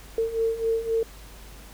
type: beating tone pair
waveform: sine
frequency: 450 / 453.8 Hz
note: A4 / A#4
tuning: +39 / -47 cents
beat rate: 3.8 Hz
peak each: -28 / -24 dBFS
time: 0.18-1.03 s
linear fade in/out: 2 ms
effects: added 50 Hz sine -44 dBFS peak until 1.73 s + pink hiss -48 dBFS RMS until 1.73 s